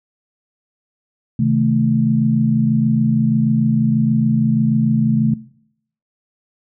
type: chord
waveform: sine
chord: A diminished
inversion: first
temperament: just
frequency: 132 / 158.4 / 220 Hz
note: C3 / Eb3 / A3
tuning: +16 / +31 / 0 cents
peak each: -17 / -20 / -16 dBFS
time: 1.39-5.34 s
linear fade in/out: 5 ms
effects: noise-tail reverb RT60 0.7 s tail -20 dB re dry